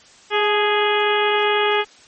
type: harmonic tone with a mistuned harmonic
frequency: 415.3 Hz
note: G#4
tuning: in tune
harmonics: 1 / 2 / 3 / 4 / 5 / 6 / 7 / 8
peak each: -19 / -22 / -24 / -25 / -26 / -27 / -27 / -28 dBFS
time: 0.3-1.85 s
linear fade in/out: 50 ms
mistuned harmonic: 2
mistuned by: +35 cents
effects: white hiss -48 dBFS RMS until 2.07 s + MP3 32 kbps